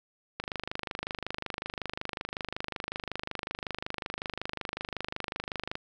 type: click train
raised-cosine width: 0.3 ms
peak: -17 dBFS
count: 137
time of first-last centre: 0.4-5.754 s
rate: 25.4 Hz
effects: none